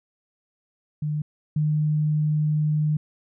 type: tone pair in turn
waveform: sine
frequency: 150.7 / 152.01 Hz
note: D3 / D#3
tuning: +45 / -40 cents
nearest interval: unison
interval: 15 cents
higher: second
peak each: -23 / -19 dBFS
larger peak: second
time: 1.02-1.22 / 1.56-2.97 s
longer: second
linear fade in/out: 5 ms
effects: none